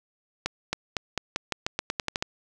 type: accelerating click train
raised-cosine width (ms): 0.2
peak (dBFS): -9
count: 13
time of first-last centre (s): 0.46-2.225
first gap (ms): 270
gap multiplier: 0.88
effects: none